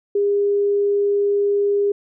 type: tone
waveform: sine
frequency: 405.3 Hz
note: G#4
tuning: 42 cents flat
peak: -15 dBFS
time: 0.15-1.92 s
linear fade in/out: 5 ms
effects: none